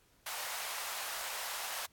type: high-pass noise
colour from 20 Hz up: pink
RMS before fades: -40 dBFS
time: 0.26-1.86 s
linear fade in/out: 5 ms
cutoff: 700 Hz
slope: 24 dB/octave
effects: pink hiss -68 dBFS RMS until 1.92 s + AAC 64 kbps